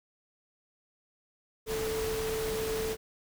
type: tone in noise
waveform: sine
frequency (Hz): 440.7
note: A4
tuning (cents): +3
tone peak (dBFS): -31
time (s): 1.66-2.97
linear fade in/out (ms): 50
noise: pink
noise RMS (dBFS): -37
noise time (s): 1.66-2.97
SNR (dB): +3
effects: none